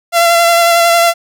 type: tone with vibrato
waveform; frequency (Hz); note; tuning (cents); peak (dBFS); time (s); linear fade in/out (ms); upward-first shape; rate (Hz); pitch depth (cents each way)
sawtooth; 681; F5; -44; -3; 0.12-1.14; 50; sine; 11; 18
effects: none